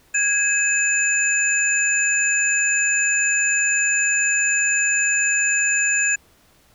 sine tone cluster, 1646 / 2561 / 7050 Hz, G#6 / D#7 / A8, -16 / +49 / +2 cents, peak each -21 dBFS, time 0.14-6.16 s, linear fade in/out 10 ms, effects pink hiss -56 dBFS RMS until 6.74 s

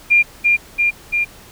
sine tone with echo, 2400 Hz, D7, 37 cents sharp, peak -8 dBFS, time 0.1-0.23 s, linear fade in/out 20 ms, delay 340 ms, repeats 3, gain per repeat -2 dB, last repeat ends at 1.25 s, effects pink hiss -42 dBFS RMS until 1.51 s

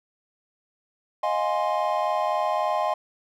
triangle chord, F minor seventh, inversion third, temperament equal with one note detuned, 622.3 / 705.8 / 830.6 / 1046.5 Hz, Eb5 / F5 / Ab5 / C6, 0 / +18 / 0 / 0 cents, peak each -25 / -26 / -26 / -26 dBFS, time 1.23-2.94 s, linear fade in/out 5 ms, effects none

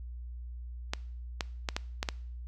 clicks, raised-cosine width 0.2 ms, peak -13 dBFS, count 6, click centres 0.935 / 1.408 / 1.688 / 1.765 / 2.029 / 2.088 s, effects noise-tail reverb RT60 0.6 s tail -22 dB re dry + added 60 Hz sine -39 dBFS peak until 2.47 s

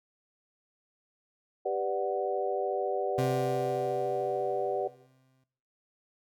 sine chord, G major seventh, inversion none, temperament equal, 392 / 493.9 / 587.3 / 740 Hz, G4 / B4 / D5 / F#5, 0 / 0 / 0 / 0 cents, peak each -33 dBFS, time 1.65-4.88 s, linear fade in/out 10 ms
30% pulse tone with exponential decay, 130.81 Hz, C3, in tune, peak -25 dBFS, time 3.18-5.44 s, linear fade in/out 5 ms, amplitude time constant 490 ms
effects noise-tail reverb RT60 0.6 s tail -17 dB re dry

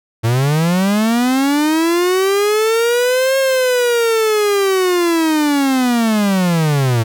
45% pulse linear two-way sweep, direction up then down, 109.8 to 540 to 109.8 Hz, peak -12 dBFS, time 0.23-7.04 s, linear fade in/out 20 ms, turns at 3.38 s, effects none

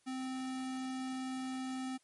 square tone, 260 Hz, C4, 11 cents flat, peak -38 dBFS, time 0.06-1.98 s, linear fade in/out 20 ms, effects white hiss -72 dBFS RMS until 2.03 s + MP3 48 kbps

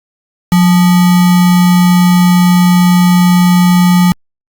sine tone with sample-and-hold, 178.9 Hz, F3, 42 cents sharp, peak -4 dBFS, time 0.52-4.12 s, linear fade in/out 0 ms, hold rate 1050 Hz, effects Opus 48 kbps

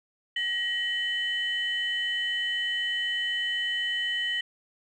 sine tone pair together, 1900 / 3016 Hz, A#6 / F#7, +33 / +32 cents, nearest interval minor sixth, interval 799 cents, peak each -28 dBFS, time 0.36-4.41 s, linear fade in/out 5 ms, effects tanh soft clip ceiling -20 dBFS

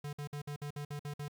square tone bursts, 145.7 Hz, D3, 13 cents flat, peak -39 dBFS, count 9, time 0.04-1.282 s, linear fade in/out 5 ms, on 90 ms, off 54 ms, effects 12-bit

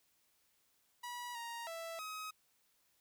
sawtooth tone with pitch steps, 971 / 935 / 661 / 1267 Hz, B5 / A#5 / E5 / D#6, -30 / +5 / +5 / +31 cents, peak -39 dBFS, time 1.03-2.31 s, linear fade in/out 10 ms, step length 320 ms, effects white hiss -75 dBFS RMS until 3 s

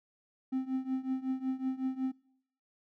triangle tone with tremolo, 261.6 Hz, C4, in tune, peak -25 dBFS, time 0.52-2.12 s, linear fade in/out 10 ms, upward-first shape triangle, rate 5.4 Hz, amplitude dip 90%, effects noise-tail reverb RT60 0.7 s tail -24 dB re dry + tanh soft clip ceiling -21 dBFS

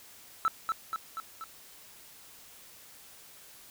triangle tone with echo, 1318.5 Hz, E6, in tune, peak -20 dBFS, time 0.45-0.48 s, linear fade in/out 0 ms, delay 240 ms, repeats 4, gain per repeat -4 dB, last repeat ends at 1.44 s, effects tanh soft clip ceiling -19 dBFS + white hiss -53 dBFS RMS until 3.7 s

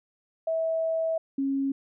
sine tone pair in turn, 650 / 273.3 Hz, E5 / C#4, -24 / -24 cents, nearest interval octave + minor third, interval 1500 cents, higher first, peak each -24 dBFS, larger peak neither, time 0.47-1.18 / 1.38-1.72 s, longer first, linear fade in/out 5 ms, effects none

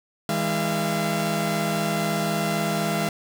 sawtooth tone cluster, 160.8 / 204.7 / 683 Hz, E3 / G#3 / F5, -43 / -25 / -39 cents, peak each -23 dBFS, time 0.29-3.09 s, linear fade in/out 2 ms, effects 7-bit

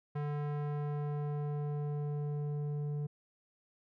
square tone with low-pass filter sweep, 146.83 Hz, D3, in tune, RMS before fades -36 dBFS, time 0.15-3.07 s, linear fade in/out 10 ms, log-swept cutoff 1500 to 360 Hz, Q 0.79, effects none

